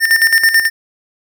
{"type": "tone with tremolo", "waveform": "square", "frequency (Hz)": 1809, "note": "A6", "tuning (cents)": 48, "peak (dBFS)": -7, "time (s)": [0, 0.7], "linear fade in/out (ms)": 50, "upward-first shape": "square", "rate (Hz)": 9.2, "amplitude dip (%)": 65, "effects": []}